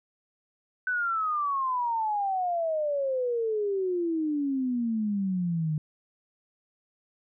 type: exponential sweep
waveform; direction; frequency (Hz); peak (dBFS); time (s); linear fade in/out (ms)
sine; down; 1518 to 150.4; -25; 0.87-5.78; 2
effects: none